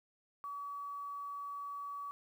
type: tone with quantisation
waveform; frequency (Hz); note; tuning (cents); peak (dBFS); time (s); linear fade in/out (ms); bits
sine; 1139; C#6; +47; -40; 0.44-2.11; 0; 11
effects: none